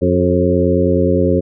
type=harmonic tone with a mistuned harmonic; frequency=89.7 Hz; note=F2; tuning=47 cents sharp; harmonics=1 / 2 / 3 / 4 / 5 / 6; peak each=-18 / -18 / -18 / -18 / -18 / -18 dBFS; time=0.01-1.41 s; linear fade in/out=20 ms; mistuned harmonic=5; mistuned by=-42 cents; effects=none